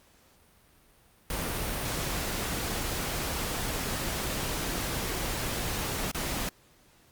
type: noise with dropouts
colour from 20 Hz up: pink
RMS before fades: -32 dBFS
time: 1.3-6.49 s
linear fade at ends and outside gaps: 2 ms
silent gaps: 6.115-6.146 s
effects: pink hiss -61 dBFS RMS until 7.11 s + Opus 48 kbps